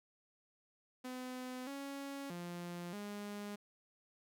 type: tone with pitch steps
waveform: sawtooth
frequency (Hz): 253.6 / 277.9 / 174.4 / 205.4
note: B3 / C#4 / F3 / G#3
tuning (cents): +46 / +4 / -2 / -19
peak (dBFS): -39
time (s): 1.04-3.56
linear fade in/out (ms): 10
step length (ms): 630
effects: none